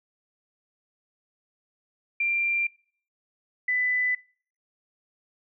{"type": "tone pair in turn", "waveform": "sine", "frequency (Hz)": [2374, 1996.3], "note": ["D7", "B6"], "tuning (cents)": [18, 18], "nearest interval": "minor third", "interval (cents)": 300, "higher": "first", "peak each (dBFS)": -22, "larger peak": "neither", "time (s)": [[2.2, 2.67], [3.68, 4.15]], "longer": "neither", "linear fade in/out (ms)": 5, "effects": ["noise-tail reverb RT60 0.5 s tail -25 dB re dry"]}